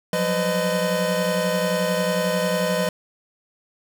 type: tone cluster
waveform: square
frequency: 177.1 / 188.3 / 501 / 615 / 1014 Hz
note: F3 / F#3 / B4 / D#5 / B5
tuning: +24 / +31 / +25 / -20 / +45 cents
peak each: -27 / -31 / -26 / -25 / -32 dBFS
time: 0.13-2.89 s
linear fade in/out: 2 ms
effects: none